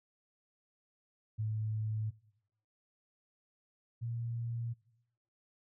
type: tone pair in turn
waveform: sine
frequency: 108.7 / 117.02 Hz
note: A2 / A#2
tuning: -21 / +7 cents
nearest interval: minor second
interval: 128 cents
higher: second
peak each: -32 / -35 dBFS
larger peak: first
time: 1.38-2.11 / 4.01-4.74 s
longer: neither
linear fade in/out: 20 ms
effects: noise-tail reverb RT60 0.9 s tail -22 dB re dry